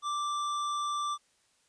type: tone with tanh clipping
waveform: sine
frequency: 1174.7 Hz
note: D6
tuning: in tune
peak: -32 dBFS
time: 0.02-1.18 s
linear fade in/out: 50 ms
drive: 16 dB
effects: white hiss -69 dBFS RMS until 1.68 s + resampled to 22050 Hz